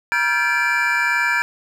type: tone cluster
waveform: triangle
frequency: 955 / 1378 / 1579 / 1721 / 2348 Hz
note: A#5 / F6 / G6 / A6 / D7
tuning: +42 / -24 / +12 / -39 / -1 cents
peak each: -23 / -23 / -21 / -20 / -20 dBFS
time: 0.12-1.42 s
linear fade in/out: 0 ms
effects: none